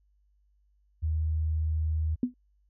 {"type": "tone", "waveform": "sine", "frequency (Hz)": 78.7, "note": "D#2", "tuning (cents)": 20, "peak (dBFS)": -25, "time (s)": [1.02, 2.16], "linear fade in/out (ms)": 20}
{"type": "tone with exponential decay", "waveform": "sine", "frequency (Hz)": 247.9, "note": "B3", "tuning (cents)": 7, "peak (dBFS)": -19, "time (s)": [2.23, 2.34], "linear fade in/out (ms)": 2, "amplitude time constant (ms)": 23}
{"effects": ["added 50 Hz sine -64 dBFS peak until 2.69 s"]}